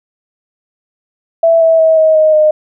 sine tone with pitch steps, 662 / 652.1 / 642.4 / 632.8 / 623.4 / 614.1 Hz, E5 / E5 / E5 / D#5 / D#5 / D#5, +7 / -19 / -45 / +29 / +3 / -23 cents, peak -5 dBFS, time 1.43-2.51 s, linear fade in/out 5 ms, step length 180 ms, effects none

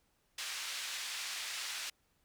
pink band-pass noise, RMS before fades -41 dBFS, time 0.38-1.9 s, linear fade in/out 5 ms, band 2100 to 7300 Hz, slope 12 dB/octave, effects pink hiss -75 dBFS RMS until 2.24 s

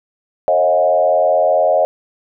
sine tone with frequency modulation, 627 Hz, D#5, 13 cents sharp, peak -10 dBFS, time 0.48-1.85 s, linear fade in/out 0 ms, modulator 84.5 Hz, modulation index 1.2, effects none

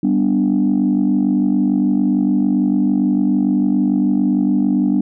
sine chord, G major, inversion none, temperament equal, 196 / 246.9 / 293.7 Hz, G3 / B3 / D4, 0 / 0 / 0 cents, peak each -16 dBFS, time 0.03-5.01 s, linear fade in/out 5 ms, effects tanh soft clip ceiling -7 dBFS

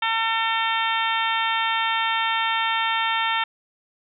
harmonic tone, 450 Hz, A4, 39 cents sharp, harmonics 2 / 3 / 4 / 5 / 6 / 7 / 8, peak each -25 / -27 / -28 / -29 / -30 / -30 / -31 dBFS, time 0.02-3.44 s, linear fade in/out 5 ms, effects none

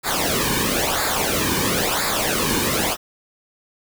pink noise with flanger, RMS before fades -21 dBFS, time 0.03-2.97 s, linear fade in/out 50 ms, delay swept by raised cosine 0.33 to 1.53 ms, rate 0.99 Hz, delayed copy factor -0.75, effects none

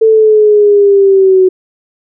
sine linear sweep, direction down, 445.9 to 370 Hz, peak -3 dBFS, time 0.01-1.49 s, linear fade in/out 10 ms, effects none

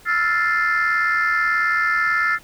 sine chord, F major seventh, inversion third, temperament equal, 1318.5 / 1396.9 / 1760 / 2093 Hz, E6 / F6 / A6 / C7, 0 / 0 / 0 / 0 cents, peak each -22 / -21 / -19 / -23 dBFS, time 0.05-2.39 s, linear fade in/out 50 ms, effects tanh soft clip ceiling -11 dBFS + pink hiss -48 dBFS RMS until 2.43 s

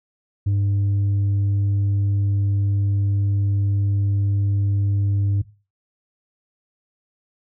sine tone, 100.1 Hz, G2, 37 cents sharp, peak -14 dBFS, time 0.46-5.42 s, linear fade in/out 10 ms, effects noise-tail reverb RT60 0.3 s tail -17 dB re dry + tanh soft clip ceiling -16 dBFS

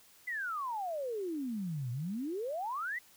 sine exponential two-way sweep, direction down then up, 2050 to 116.54 to 2050 Hz, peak -34 dBFS, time 0.27-2.99 s, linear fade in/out 10 ms, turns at 1.91 s, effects white hiss -61 dBFS RMS until 3.16 s

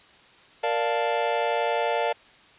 square chord, Bb major seventh, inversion none, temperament equal, 466.2 / 587.3 / 698.5 / 880 Hz, Bb4 / D5 / F5 / A5, 0 / 0 / 0 / 0 cents, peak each -29 dBFS, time 0.63-2.13 s, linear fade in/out 10 ms, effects white hiss -53 dBFS RMS until 2.58 s + resampled to 8000 Hz

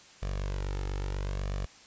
sawtooth tone with flanger, 48.11 Hz, G1, 32 cents flat, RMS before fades -33 dBFS, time 0.22-1.66 s, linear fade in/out 10 ms, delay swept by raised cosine 1.7 to 2.3 ms, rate 0.75 Hz, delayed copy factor +0.6, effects white hiss -54 dBFS RMS until 1.86 s + resampled to 16000 Hz

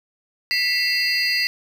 triangle tone cluster, 1981 / 2142 / 2693 / 4259 / 4764 Hz, B6 / C7 / E7 / C8 / D8, +5 / +40 / +36 / +30 / +24 cents, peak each -22 / -29 / -24 / -26 / -21 dBFS, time 0.51-1.47 s, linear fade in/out 0 ms, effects none

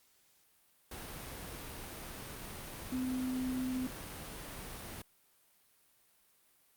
sine tone in noise, 255.9 Hz, C4, 38 cents flat, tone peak -33 dBFS, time 2.92-3.87 s, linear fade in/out 5 ms, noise pink, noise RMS -45 dBFS, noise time 0.91-5.02 s, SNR +9 dB, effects white hiss -69 dBFS RMS until 6.76 s + Opus 48 kbps

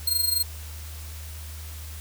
10% pulse tone with amplitude modulation, 4200 Hz, C8, 6 cents sharp, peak -12 dBFS, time 0.07-0.43 s, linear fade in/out 5 ms, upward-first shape sine, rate 24.2 Hz, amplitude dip 70%, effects added 77 Hz sine -36 dBFS peak until 2 s + white hiss -44 dBFS RMS until 2 s

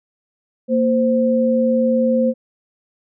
sine tone pair together, 231.8 / 520.4 Hz, A#3 / C5, -10 / -9 cents, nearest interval octave + major second, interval 1401 cents, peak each -16 dBFS, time 0.68-2.34 s, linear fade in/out 50 ms, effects none

